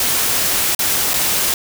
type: noise with dropouts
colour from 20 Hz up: white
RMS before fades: -17 dBFS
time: 0-1.54 s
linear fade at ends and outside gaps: 2 ms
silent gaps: 0.749-0.791 / 1.135-1.139 s
effects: none